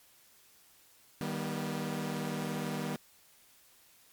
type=chord; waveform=sawtooth; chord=Eb augmented; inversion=none; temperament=equal with one note detuned; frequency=155.56 / 196 / 242 Hz; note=Eb3 / G3 / B3; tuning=0 / 0 / -35 cents; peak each=-34 dBFS; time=1.21-2.96 s; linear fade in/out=0 ms; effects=white hiss -62 dBFS RMS until 4.12 s + MP3 96 kbps